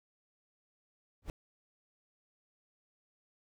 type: noise with exponential growth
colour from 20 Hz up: brown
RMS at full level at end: -34 dBFS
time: 1.22-1.3 s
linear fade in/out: 1 ms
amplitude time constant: 16 ms
effects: none